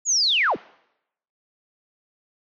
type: linear sweep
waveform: sine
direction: down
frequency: 7050 to 75.3 Hz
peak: -17 dBFS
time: 0.05-0.57 s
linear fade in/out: 50 ms
effects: noise-tail reverb RT60 0.8 s tail -23 dB re dry